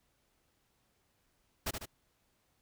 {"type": "noise with echo", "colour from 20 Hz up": "pink", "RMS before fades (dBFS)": -34, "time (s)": [1.66, 1.71], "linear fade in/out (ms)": 10, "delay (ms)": 74, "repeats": 2, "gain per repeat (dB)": -5, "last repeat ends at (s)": 1.858, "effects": ["pink hiss -75 dBFS RMS until 2.61 s"]}